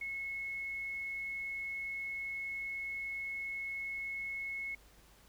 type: tone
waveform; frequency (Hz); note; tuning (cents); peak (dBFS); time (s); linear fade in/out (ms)
sine; 2185; C#7; -26; -37; 0.01-4.75; 5
effects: added 50 Hz sine -63 dBFS peak until 5.28 s + pink hiss -63 dBFS RMS until 5.28 s